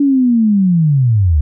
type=linear sweep; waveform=sine; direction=down; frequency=288.2 to 68.8 Hz; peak=-8 dBFS; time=0-1.41 s; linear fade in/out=5 ms; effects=none